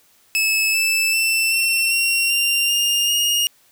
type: tone with pitch steps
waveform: sawtooth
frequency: 2600 / 2635 / 2670 / 2706 / 2742 / 2779 / 2816 / 2853 Hz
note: E7 / E7 / E7 / E7 / F7 / F7 / F7 / F7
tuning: -24 / -1 / +22 / +45 / -32 / -9 / +14 / +36 cents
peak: -13 dBFS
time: 0.35-3.47 s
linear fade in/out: 0 ms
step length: 390 ms
effects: white hiss -56 dBFS RMS until 3.71 s